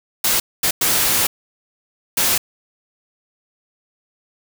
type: noise bursts at uneven times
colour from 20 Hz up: white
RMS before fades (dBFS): -17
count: 4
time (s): 0.24-0.4 / 0.63-0.71 / 0.81-1.27 / 2.17-2.38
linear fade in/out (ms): 5
effects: none